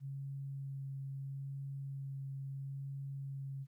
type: tone with vibrato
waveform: sine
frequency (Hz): 137.1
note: C#3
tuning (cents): -19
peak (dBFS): -40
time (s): 0-3.67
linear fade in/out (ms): 50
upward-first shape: sine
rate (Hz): 0.75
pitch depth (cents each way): 10
effects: 13-bit